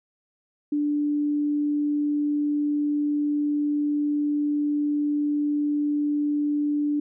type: tone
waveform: sine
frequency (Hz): 293.8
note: D4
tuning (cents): +1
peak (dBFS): -21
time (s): 0.72-7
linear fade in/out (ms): 5
effects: none